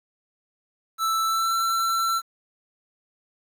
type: tone with pitch glide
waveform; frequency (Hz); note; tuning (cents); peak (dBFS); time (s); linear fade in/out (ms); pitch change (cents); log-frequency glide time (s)
square; 1321 to 1344.9; E6 to E6; +3 to +34; -22; 0.98-2.22; 50; +31; 1.24-1.54
effects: 9-bit